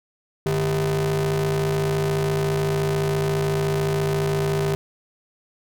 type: ring-modulated tone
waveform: 45% pulse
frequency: 123.47 Hz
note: B2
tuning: in tune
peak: -17 dBFS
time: 0.46-4.75 s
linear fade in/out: 0 ms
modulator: 274 Hz
effects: none